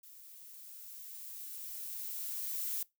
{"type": "noise with level ramp", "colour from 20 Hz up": "violet", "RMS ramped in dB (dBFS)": [-55, -36], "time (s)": [0.03, 2.83], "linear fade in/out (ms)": 5, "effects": ["noise-tail reverb RT60 0.2 s tail -22 dB re dry"]}